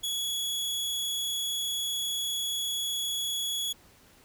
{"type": "tone", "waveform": "sawtooth", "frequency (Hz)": 3367, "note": "G#7", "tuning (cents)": 23, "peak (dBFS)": -26, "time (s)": [0.03, 3.73], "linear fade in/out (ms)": 10, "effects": ["pink hiss -58 dBFS RMS until 4.24 s"]}